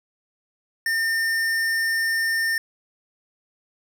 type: tone with tanh clipping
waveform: sine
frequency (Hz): 1810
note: A6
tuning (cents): +48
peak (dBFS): -22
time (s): 0.86-2.58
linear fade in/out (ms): 2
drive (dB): 18
effects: none

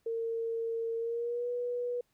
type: tone with pitch glide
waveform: sine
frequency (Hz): 457 to 487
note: A#4 to B4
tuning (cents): -34 to -24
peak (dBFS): -31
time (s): 0.06-2.01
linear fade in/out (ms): 5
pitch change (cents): +110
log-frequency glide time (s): 0.97-1.49
effects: pink hiss -75 dBFS RMS until 2.13 s

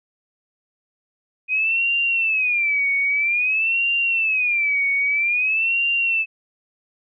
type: tone with vibrato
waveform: sine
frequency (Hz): 2489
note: D#7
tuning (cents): 0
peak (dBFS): -17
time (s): 1.48-6.26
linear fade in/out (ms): 50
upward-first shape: sine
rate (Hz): 0.51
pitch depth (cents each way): 190
effects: none

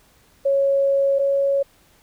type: tone pair in turn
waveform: sine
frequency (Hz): 552 / 554.6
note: C#5 / C#5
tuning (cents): -7 / +1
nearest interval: unison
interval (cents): 8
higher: second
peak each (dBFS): -15 / -16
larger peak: first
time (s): 0.45-1.19 / 1.19-1.63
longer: first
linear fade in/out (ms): 10
effects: pink hiss -56 dBFS RMS until 2.02 s

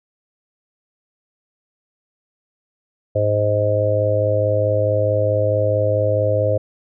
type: harmonic tone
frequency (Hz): 104.6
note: G#2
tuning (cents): +13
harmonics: 1 / 3 / 4 / 5 / 6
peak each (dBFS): -20 / -30 / -28 / -18 / -21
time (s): 3.15-6.58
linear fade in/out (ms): 10
effects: none

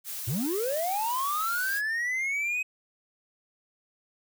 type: noise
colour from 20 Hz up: blue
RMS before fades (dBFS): -36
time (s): 0.04-1.82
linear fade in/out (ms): 50
type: linear sweep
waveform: triangle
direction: up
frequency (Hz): 95.9 to 2540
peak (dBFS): -25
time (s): 0.27-2.63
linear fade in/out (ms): 10
effects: none

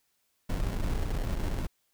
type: noise with sample-and-hold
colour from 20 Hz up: brown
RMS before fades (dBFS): -30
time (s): 0.49-1.67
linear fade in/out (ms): 10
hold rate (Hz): 1225
effects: white hiss -74 dBFS RMS until 1.93 s

